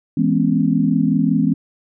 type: chord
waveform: sine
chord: C# minor seventh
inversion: first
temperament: equal with one note detuned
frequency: 164.81 / 207.7 / 246.9 / 272.1 Hz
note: E3 / G#3 / B3 / C#4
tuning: 0 / 0 / 0 / -32 cents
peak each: -19 dBFS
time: 0.17-1.54 s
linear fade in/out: 5 ms
effects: none